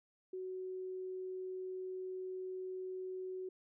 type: tone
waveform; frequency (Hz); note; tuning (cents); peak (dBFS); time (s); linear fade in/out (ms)
sine; 372.3; F#4; +11; -40; 0.33-3.49; 5
effects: none